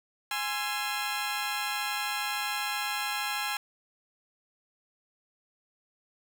15% pulse chord, Ab augmented, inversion none, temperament equal with one note detuned, 830.6 / 1046.5 / 1343.9 Hz, Ab5 / C6 / E6, 0 / 0 / +33 cents, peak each -26 / -30 / -29 dBFS, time 0.31-3.57 s, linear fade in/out 2 ms, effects none

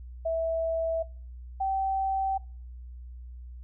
sine tone pair in turn, 655 / 773.1 Hz, E5 / G5, -11 / -24 cents, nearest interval minor third, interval 287 cents, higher second, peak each -25 dBFS, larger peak neither, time 0.25-1.03 / 1.6-2.38 s, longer neither, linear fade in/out 10 ms, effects noise-tail reverb RT60 0.4 s tail -23 dB re dry + added 61 Hz sine -40 dBFS peak until 3.63 s

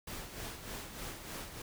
pink noise with tremolo, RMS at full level -42 dBFS, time 0.07-1.62 s, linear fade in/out 5 ms, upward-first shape sine, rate 3.3 Hz, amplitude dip 55%, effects none

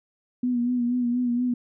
sine tone with vibrato, 244.1 Hz, B3, 20 cents flat, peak -21 dBFS, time 0.43-1.54 s, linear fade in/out 5 ms, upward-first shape sine, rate 4.2 Hz, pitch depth 42 cents each way, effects none

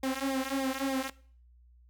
sawtooth tone with flanger, 267.9 Hz, C4, 41 cents sharp, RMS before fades -32 dBFS, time 0.03-1.1 s, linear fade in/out 5 ms, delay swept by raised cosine 0.69 to 3.99 ms, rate 3.4 Hz, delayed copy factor -0.95, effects noise-tail reverb RT60 0.5 s tail -21 dB re dry + added 60 Hz sine -56 dBFS peak until 1.89 s

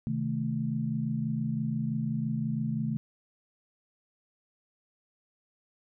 sine chord, A diminished, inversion first, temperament equal with one note detuned, 130.81 / 156.74 / 220 Hz, C3 / Eb3 / A3, 0 / +13 / 0 cents, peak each -33 / -33 / -31 dBFS, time 0.07-2.97 s, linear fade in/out 0 ms, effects none

